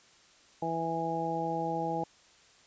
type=harmonic tone; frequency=164.81 Hz; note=E3; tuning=in tune; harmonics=1 / 2 / 3 / 4 / 5; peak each=-38 / -37 / -37 / -38 / -33 dBFS; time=0.62-2.04 s; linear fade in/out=5 ms; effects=white hiss -60 dBFS RMS until 2.66 s + resampled to 16000 Hz